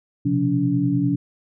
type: tone cluster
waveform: sine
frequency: 122.8 / 132.7 / 176.9 / 286 Hz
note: B2 / C3 / F3 / D4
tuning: -9 / +25 / +23 / -46 cents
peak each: -28 / -23 / -24 / -20 dBFS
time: 0.25-1.16 s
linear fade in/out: 10 ms
effects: none